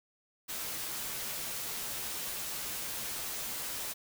white noise with comb filter, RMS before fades -38 dBFS, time 0.48-3.94 s, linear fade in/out 20 ms, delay 11 ms, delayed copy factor -0.55, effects none

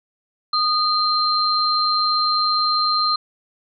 sine tone pair together, 1234 / 4151 Hz, D#6 / C8, -15 / -15 cents, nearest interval octave + major sixth, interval 2100 cents, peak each -19 dBFS, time 0.53-3.16 s, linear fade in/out 5 ms, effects none

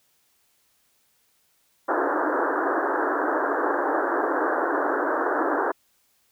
pink band-pass noise, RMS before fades -24 dBFS, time 1.88-5.72 s, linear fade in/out 10 ms, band 280 to 1700 Hz, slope 96 dB/octave, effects white hiss -66 dBFS RMS until 6.31 s

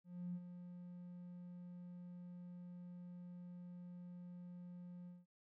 triangle tone with ADSR envelope, 177.2 Hz, F3, 25 cents sharp, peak -37 dBFS, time 0.04-5.26 s, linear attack 300 ms, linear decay 54 ms, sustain -11 dB, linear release 190 ms, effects tanh soft clip ceiling -39 dBFS

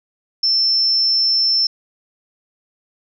sine tone, 5340 Hz, E8, 22 cents sharp, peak -13 dBFS, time 0.43-1.67 s, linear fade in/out 5 ms, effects none

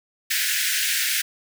pink high-pass noise, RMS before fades -23 dBFS, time 0.3-1.22 s, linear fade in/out 10 ms, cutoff 1500 Hz, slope 96 dB/octave, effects none

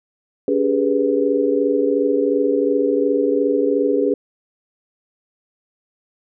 sine tone cluster, 283.1 / 395.8 / 418.6 / 492.5 Hz, C#4 / G4 / G#4 / B4, +37 / +17 / +14 / -5 cents, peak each -20 / -23 / -19 / -20 dBFS, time 0.48-4.14 s, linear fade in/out 2 ms, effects none

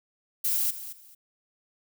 violet noise with echo, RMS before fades -26 dBFS, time 0.44-0.71 s, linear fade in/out 10 ms, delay 220 ms, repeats 2, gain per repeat -13 dB, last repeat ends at 1.15 s, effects none

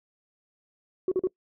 sine tone bursts, 370.9 Hz, F#4, 4 cents sharp, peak -20 dBFS, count 3, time 1.08-1.272 s, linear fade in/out 2 ms, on 36 ms, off 42 ms, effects noise-tail reverb RT60 0.1 s tail -23 dB re dry + tanh soft clip ceiling -18 dBFS

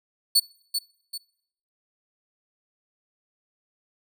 sawtooth tone with echo, 4447 Hz, C#8, 5 cents sharp, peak -12 dBFS, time 0.35-0.4 s, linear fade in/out 10 ms, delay 390 ms, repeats 2, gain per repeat -8 dB, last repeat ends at 1.18 s, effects noise-tail reverb RT60 0.7 s tail -25 dB re dry

